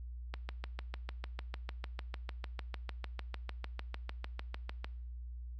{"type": "click train", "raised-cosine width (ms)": 0.3, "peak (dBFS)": -25, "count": 31, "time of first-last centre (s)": [0.34, 4.845], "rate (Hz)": 6.66, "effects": ["noise-tail reverb RT60 0.7 s tail -21 dB re dry", "added 60 Hz sine -42 dBFS peak until 5.59 s"]}